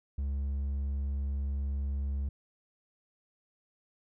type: tone with hard clipping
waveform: sine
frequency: 69.4 Hz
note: C#2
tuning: 3 cents sharp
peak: -31 dBFS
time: 0.18-2.29 s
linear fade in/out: 5 ms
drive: 3 dB
effects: none